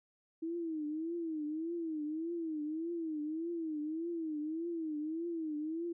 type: tone with vibrato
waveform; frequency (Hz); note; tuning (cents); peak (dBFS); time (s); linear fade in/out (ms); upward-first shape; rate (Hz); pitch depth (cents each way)
sine; 320; D#4; +49; -35; 0.42-5.93; 10; triangle; 1.7; 140
effects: none